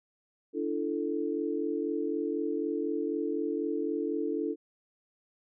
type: chord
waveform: sine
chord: D suspended second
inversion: none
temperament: equal with one note detuned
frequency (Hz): 293.7 / 337.7 / 440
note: D4 / E4 / A4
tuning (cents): 0 / +42 / 0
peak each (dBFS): -33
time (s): 0.53-4.56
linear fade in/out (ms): 50
effects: none